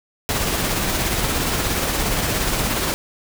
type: noise with tremolo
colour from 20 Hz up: pink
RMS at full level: -20 dBFS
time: 0.29-2.94 s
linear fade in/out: 0 ms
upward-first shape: sine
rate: 17 Hz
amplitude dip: 30%
effects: none